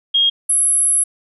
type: tone pair in turn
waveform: sine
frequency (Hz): 3252 / 10875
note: G#7 / F9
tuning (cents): -37 / -47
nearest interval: octave + major sixth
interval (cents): 2090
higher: second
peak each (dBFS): -11 / -12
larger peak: first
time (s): 0.14-0.3 / 0.49-1.04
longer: second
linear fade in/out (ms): 10
effects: none